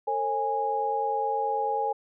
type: tone cluster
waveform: sine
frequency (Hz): 450.6 / 540 / 826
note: A4 / C#5 / G#5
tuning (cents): +41 / -45 / -10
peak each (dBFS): -31 / -33 / -26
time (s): 0.07-1.93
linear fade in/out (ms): 10
effects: none